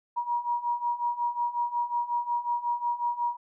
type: beating tone pair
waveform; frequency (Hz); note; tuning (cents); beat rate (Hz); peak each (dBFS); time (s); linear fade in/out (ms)
sine; 953 / 958.5; A#5 / A#5; +38 / +48; 5.5; -31 / -28; 0.16-3.37; 20
effects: none